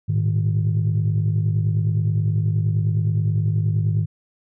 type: tone cluster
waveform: sine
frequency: 106 / 116 / 155.1 Hz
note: G#2 / A#2 / D#3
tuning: +36 / -8 / -5 cents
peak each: -18 / -25 / -21 dBFS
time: 0.08-4.06 s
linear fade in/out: 20 ms
effects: tanh soft clip ceiling -12 dBFS